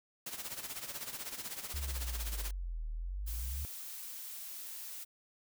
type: noise with tremolo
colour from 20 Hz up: white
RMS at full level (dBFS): -40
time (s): 0.26-2.51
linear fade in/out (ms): 5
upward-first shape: sine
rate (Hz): 16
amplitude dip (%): 70
type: exponential two-way sweep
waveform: sine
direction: down then up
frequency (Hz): 72.8 to 38 to 72.8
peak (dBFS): -36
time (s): 1.74-3.65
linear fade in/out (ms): 0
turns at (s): 2.89
type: noise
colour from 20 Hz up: blue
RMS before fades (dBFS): -45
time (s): 3.26-5.05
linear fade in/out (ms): 20
effects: none